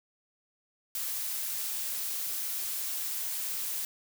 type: noise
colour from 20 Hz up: blue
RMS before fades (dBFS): -34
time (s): 0.95-3.85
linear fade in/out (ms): 0
effects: none

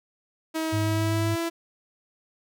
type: tone with pitch glide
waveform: sawtooth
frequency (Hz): 319.7 to 334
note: D#4 to E4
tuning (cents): +47 to +23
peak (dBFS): -22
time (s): 0.54-1.5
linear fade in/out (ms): 20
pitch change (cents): +76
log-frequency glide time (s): 0.78-1.38
type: tone with vibrato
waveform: sine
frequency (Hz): 104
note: G#2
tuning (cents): +3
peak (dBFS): -24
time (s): 0.72-1.36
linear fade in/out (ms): 20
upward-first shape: square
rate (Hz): 7.6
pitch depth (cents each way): 12
effects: none

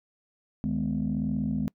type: tone cluster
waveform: sine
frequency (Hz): 73.4 / 154.8 / 209.8 / 251.2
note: D2 / D#3 / G#3 / B3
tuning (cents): 0 / -9 / +18 / +30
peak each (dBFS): -37 / -31 / -28 / -30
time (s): 0.64-1.68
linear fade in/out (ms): 0
effects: noise-tail reverb RT60 0.1 s tail -26 dB re dry + tanh soft clip ceiling -19 dBFS

